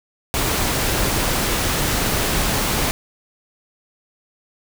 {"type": "noise", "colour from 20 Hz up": "pink", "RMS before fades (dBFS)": -20, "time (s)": [0.34, 2.91], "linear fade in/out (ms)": 0, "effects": []}